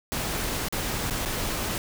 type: noise with dropouts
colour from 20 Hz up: pink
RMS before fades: -29 dBFS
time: 0.12-1.78 s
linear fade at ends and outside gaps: 0 ms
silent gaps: 0.685-0.725 / 1.099-1.108 / 1.251-1.258 s
effects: none